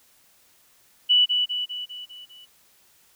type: tone with echo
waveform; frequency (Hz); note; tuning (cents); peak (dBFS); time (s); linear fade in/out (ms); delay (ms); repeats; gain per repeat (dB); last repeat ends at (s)
sine; 2960; F#7; 0; -14; 1.09-1.26; 20; 200; 6; -5; 2.46
effects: white hiss -59 dBFS RMS until 3.15 s

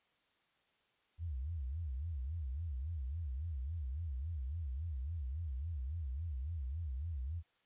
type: tone with vibrato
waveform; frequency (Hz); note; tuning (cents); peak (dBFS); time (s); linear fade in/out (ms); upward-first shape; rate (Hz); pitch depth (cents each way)
sine; 73.42; D2; 0; -37; 1.18-7.43; 50; sine; 3.6; 280
effects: white hiss -75 dBFS RMS until 7.65 s + resampled to 8000 Hz

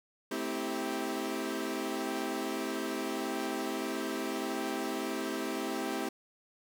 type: chord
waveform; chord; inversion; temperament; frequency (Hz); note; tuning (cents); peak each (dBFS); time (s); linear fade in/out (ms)
sawtooth; A minor seventh; none; equal with one note detuned; 220 / 261.6 / 323.4 / 392; A3 / C4 / E4 / G4; 0 / 0 / -33 / 0; -37 / -34 / -34 / -34; 0.31-6.09; 5
effects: none

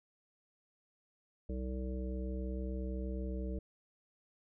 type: harmonic tone with a mistuned harmonic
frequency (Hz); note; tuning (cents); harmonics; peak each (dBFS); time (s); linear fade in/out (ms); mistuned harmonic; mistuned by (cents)
63.9; C2; -40; 1 / 3 / 5 / 7 / 9; -37 / -43 / -46 / -47 / -50; 1.49-3.59; 5; 1; -20
effects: none

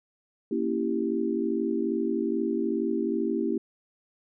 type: chord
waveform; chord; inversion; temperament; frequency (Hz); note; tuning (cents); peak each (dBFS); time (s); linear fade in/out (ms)
sine; A# diminished seventh; none; equal; 233.1 / 277.2 / 329.6 / 392; A#3 / C#4 / E4 / G4; 0 / 0 / 0 / 0; -30 / -32 / -29 / -30; 0.51-3.58; 5
effects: none

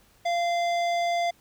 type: tone with hard clipping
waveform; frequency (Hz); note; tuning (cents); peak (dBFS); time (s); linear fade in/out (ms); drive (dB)
triangle; 691; F5; -19; -25; 0.25-1.31; 10; 18
effects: pink hiss -60 dBFS RMS until 1.4 s

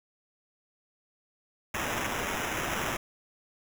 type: noise with sample-and-hold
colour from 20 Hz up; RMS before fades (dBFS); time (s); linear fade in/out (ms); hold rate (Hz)
white; -32; 1.74-2.97; 5; 4410
effects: none

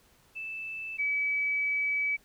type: tone pair in turn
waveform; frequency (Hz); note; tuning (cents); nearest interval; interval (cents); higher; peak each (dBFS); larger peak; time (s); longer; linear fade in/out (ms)
sine; 2637 / 2288; E7 / D7; 0 / -46; major second; 246; first; -35 / -26; second; 0.35-0.98 / 0.98-2.17; second; 20
effects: pink hiss -63 dBFS RMS until 2.24 s

